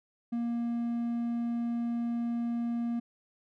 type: tone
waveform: triangle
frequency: 235.4 Hz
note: A#3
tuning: 17 cents sharp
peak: -27 dBFS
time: 0.32-3 s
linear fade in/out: 10 ms
effects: none